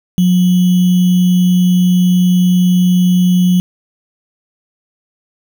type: tone with sample-and-hold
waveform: sine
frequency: 180.3 Hz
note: F#3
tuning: 45 cents flat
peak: -7 dBFS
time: 0.18-3.6 s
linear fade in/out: 0 ms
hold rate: 3150 Hz
effects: none